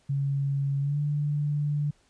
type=tone with pitch glide; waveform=sine; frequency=139.2 to 146.88 Hz; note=C#3 to D3; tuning=+8 to +1 cents; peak=-24 dBFS; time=0.09-1.91 s; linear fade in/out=10 ms; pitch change=+93 cents; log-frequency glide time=0.8-0.99 s; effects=pink hiss -65 dBFS RMS until 2.09 s + resampled to 22050 Hz